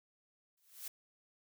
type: noise with exponential growth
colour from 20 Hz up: blue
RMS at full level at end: -41 dBFS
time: 0.57-0.88 s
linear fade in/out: 5 ms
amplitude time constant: 67 ms
effects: none